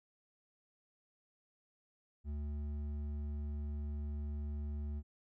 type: tone with hard clipping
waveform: triangle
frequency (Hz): 73.3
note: D2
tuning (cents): -3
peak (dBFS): -39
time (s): 2.24-5.03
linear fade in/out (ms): 50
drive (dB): 11
effects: none